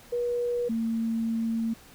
sine tone pair in turn, 482.3 / 226.9 Hz, B4 / A#3, -41 / -47 cents, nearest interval octave + minor second, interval 1306 cents, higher first, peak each -25 dBFS, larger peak neither, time 0.12-0.69 / 0.69-1.74 s, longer second, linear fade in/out 10 ms, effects pink hiss -52 dBFS RMS until 1.94 s

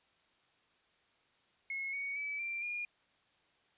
sine tone with pitch steps, 2175 / 2235 / 2296 / 2360 / 2424 Hz, C#7 / C#7 / D7 / D7 / D#7, -33 / +14 / -40 / +8 / -46 cents, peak -36 dBFS, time 1.7-2.85 s, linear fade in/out 2 ms, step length 230 ms, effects white hiss -71 dBFS RMS until 3.77 s + resampled to 8000 Hz

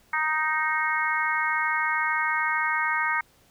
harmonic tone, 311.1 Hz, D#4, in tune, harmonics 3 / 4 / 5 / 6 / 7, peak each -29 / -29 / -29 / -29 / -29 dBFS, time 0.13-3.21 s, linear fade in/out 5 ms, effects pink hiss -60 dBFS RMS until 3.5 s

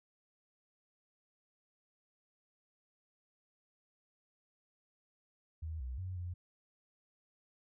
sine tone with pitch steps, 79.8 / 63.1 / 92.4 / 88.6 Hz, D#2 / B1 / F#2 / F2, +44 / +38 / -2 / +25 cents, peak -38 dBFS, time 5.62-6.34 s, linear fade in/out 10 ms, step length 180 ms, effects none

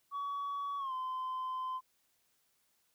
sine tone with pitch glide, 1130 to 1030.2 Hz, C#6 to C6, +33 to -27 cents, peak -33 dBFS, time 0.11-1.81 s, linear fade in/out 50 ms, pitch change -160 cents, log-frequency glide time 0.78-0.93 s, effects tanh soft clip ceiling -34 dBFS + white hiss -75 dBFS RMS until 2.94 s

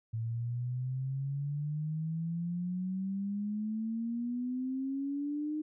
sine exponential sweep, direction up, 111.8 to 308.6 Hz, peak -32 dBFS, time 0.13-5.62 s, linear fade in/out 10 ms, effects none

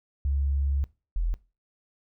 sine tone pair in turn, 69.6 / 42.01 Hz, C#2 / E1, +8 / +34 cents, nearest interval major sixth, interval 874 cents, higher first, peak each -23 dBFS, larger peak neither, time 0.25-0.84 / 1.16-1.34 s, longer first, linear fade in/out 0 ms, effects noise-tail reverb RT60 0.3 s tail -20 dB re dry

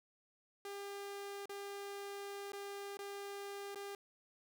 sawtooth tone with dropouts, 400.7 Hz, G4, 38 cents sharp, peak -40 dBFS, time 0.65-3.95 s, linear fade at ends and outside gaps 2 ms, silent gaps 1.457-1.494 / 2.52-2.532 / 2.971-2.99 / 3.747-3.757 s, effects none

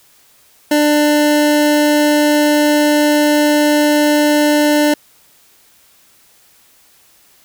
25% pulse tone, 297.1 Hz, D4, 20 cents sharp, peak -6 dBFS, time 0.71-4.94 s, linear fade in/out 5 ms, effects white hiss -50 dBFS RMS until 7.44 s

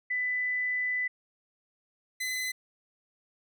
sine / sawtooth tone pair in turn, 1996 / 2022 Hz, B6 / B6, +18 / +40 cents, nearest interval unison, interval 22 cents, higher second, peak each -27 dBFS, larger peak neither, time 0.1-1.08 / 2.2-2.52 s, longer first, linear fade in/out 10 ms, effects none

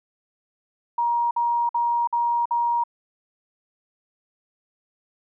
sine tone bursts, 946 Hz, A#5, 25 cents sharp, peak -19 dBFS, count 5, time 0.98-2.838 s, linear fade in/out 5 ms, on 330 ms, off 52 ms, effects none

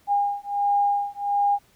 sine beating tone pair, 810 / 811.4 Hz, G#5 / G#5, -43 / -41 cents, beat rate 1.4 Hz, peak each -23 dBFS, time 0.07-1.59 s, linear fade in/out 50 ms, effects pink hiss -60 dBFS RMS until 1.75 s

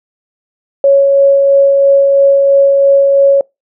sine tone with tremolo, 554.4 Hz, C#5, in tune, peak -3 dBFS, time 0.84-3.41 s, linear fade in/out 2 ms, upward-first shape sine, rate 3 Hz, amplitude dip 25%, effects noise-tail reverb RT60 0.2 s tail -25 dB re dry

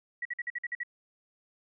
sine tone bursts, 1929 Hz, B6, 41 cents flat, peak -31 dBFS, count 8, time 0.22-0.834 s, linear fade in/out 5 ms, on 33 ms, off 50 ms, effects none

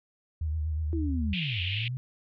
sine tone with vibrato, 77.78 Hz, D#2, in tune, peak -27 dBFS, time 0.41-1.34 s, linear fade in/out 5 ms, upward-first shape sine, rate 8.2 Hz, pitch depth 58 cents each way
sine linear two-way sweep, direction down then up, 340.1 to 85.7 to 132.6 Hz, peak -30 dBFS, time 0.93-1.97 s, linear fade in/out 0 ms, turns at 1.62 s
pink band-pass noise, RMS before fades -34 dBFS, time 1.33-1.88 s, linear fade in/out 2 ms, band 2400 to 3300 Hz, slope 48 dB/octave
effects none

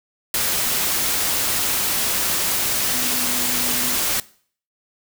sine tone in noise, 247.5 Hz, B3, 4 cents sharp, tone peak -32 dBFS, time 2.93-3.95 s, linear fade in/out 2 ms, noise white, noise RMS -21 dBFS, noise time 0.34-4.2 s, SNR -14 dB, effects noise-tail reverb RT60 0.5 s tail -20 dB re dry

